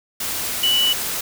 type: tone in noise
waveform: sine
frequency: 2960 Hz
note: F#7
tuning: in tune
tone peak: -15 dBFS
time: 0.63-0.93 s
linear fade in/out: 5 ms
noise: white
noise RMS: -25 dBFS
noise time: 0.2-1.21 s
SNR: +7 dB
effects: none